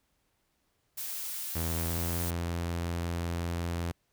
blue noise, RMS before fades -37 dBFS, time 0.97-2.31 s, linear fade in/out 10 ms
sawtooth tone with pitch glide, 82.41 to 85.41 Hz, E2 to F2, 0 to -38 cents, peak -27 dBFS, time 1.55-3.92 s, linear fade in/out 10 ms, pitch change +62 cents, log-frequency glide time 1.74-2.09 s
effects pink hiss -75 dBFS RMS until 4.12 s

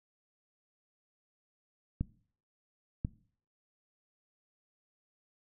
clicks, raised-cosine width 5 ms, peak -19 dBFS, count 2, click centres 2.01 / 3.049 s, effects noise-tail reverb RT60 0.5 s tail -20 dB re dry

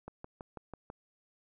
click train, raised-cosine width 1 ms, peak -29 dBFS, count 6, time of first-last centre 0.08-0.901 s, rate 6.09 Hz, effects none

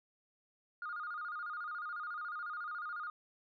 sine tone with vibrato, 1323 Hz, E6, 6 cents sharp, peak -38 dBFS, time 0.82-3.1 s, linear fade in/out 2 ms, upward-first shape square, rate 14 Hz, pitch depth 120 cents each way, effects tanh soft clip ceiling -34 dBFS

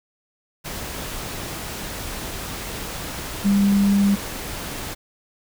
sine tone in noise, 200 Hz, G3, 35 cents sharp, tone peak -14 dBFS, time 3.44-4.16 s, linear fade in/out 20 ms, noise pink, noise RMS -31 dBFS, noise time 0.64-4.95 s, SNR +14 dB, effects none

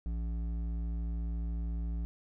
sine tone with hard clipping, 57 Hz, A#1, 38 cents flat, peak -34 dBFS, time 0.06-2.05 s, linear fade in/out 0 ms, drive 9 dB, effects none

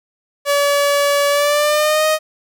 sawtooth tone with pitch glide, 571 to 622.7 Hz, D5 to D#5, -49 to +1 cents, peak -9 dBFS, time 0.45-2.19 s, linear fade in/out 50 ms, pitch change +150 cents, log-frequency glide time 1.29-2.06 s, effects none

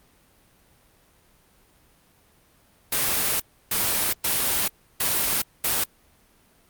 white noise bursts at uneven times, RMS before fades -23 dBFS, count 5, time 2.92-3.4 / 3.71-4.13 / 4.24-4.68 / 5-5.42 / 5.64-5.84 s, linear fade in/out 5 ms, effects pink hiss -59 dBFS RMS until 6.69 s + Opus 32 kbps

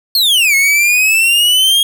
45% pulse exponential two-way sweep, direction down then up, 4400 to 2167 to 3280 Hz, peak -8 dBFS, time 0.15-1.83 s, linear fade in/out 2 ms, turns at 0.55 s, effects none

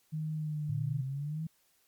sine tone with pitch glide, 155.56 to 149.65 Hz, D#3 to D3, 0 to +33 cents, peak -32 dBFS, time 0.12-1.02 s, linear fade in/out 20 ms, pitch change -67 cents, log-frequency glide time 0.35-0.64 s
sine exponential sweep, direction up, 110 to 163.6 Hz, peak -33 dBFS, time 0.69-1.47 s, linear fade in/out 5 ms
effects white hiss -70 dBFS RMS until 1.87 s + MP3 96 kbps

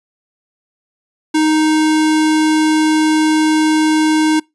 square tone, 311.1 Hz, D#4, in tune, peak -11 dBFS, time 1.34-4.4 s, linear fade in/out 10 ms, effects noise-tail reverb RT60 0.2 s tail -25 dB re dry + resampled to 24000 Hz

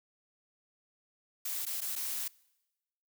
blue noise with dropouts, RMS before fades -36 dBFS, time 1.45-2.28 s, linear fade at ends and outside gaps 5 ms, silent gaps 1.654-1.664 / 1.807-1.815 / 1.955-1.96 s, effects noise-tail reverb RT60 1.0 s tail -24 dB re dry

